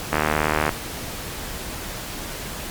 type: click train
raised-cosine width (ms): 0.5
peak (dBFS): -4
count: 44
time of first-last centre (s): 0.13-0.692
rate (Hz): 76.5
effects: pink hiss -32 dBFS RMS until 2.7 s + Opus 48 kbps